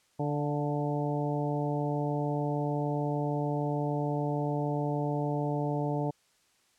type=harmonic tone with a mistuned harmonic; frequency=146.7 Hz; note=D3; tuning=2 cents flat; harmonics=1 / 2 / 3 / 4 / 5 / 6; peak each=-31 / -34 / -36 / -37 / -38 / -39 dBFS; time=0.19-6.11 s; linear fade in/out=10 ms; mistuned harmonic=5; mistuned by=-25 cents; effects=white hiss -68 dBFS RMS until 6.78 s + low-pass 9000 Hz 12 dB/octave